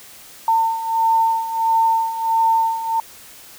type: beating tone pair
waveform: sine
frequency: 902 / 903.5 Hz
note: A5 / A5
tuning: +43 / +46 cents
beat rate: 1.5 Hz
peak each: -21 / -16 dBFS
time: 0.48-3 s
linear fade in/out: 2 ms
effects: white hiss -42 dBFS RMS until 3.58 s